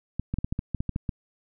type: clicks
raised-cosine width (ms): 5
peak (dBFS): -15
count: 11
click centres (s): 0.196 / 0.34 / 0.386 / 0.445 / 0.525 / 0.591 / 0.747 / 0.805 / 0.893 / 0.961 / 1.092
effects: none